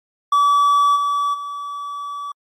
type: tone with level steps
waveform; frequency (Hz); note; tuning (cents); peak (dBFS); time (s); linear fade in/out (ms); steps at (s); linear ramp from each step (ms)
triangle; 1148; D6; -40; -10 / -15 / -24; 0.32-2.32; 5; 0.95 / 1.33; 20
effects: AAC 64 kbps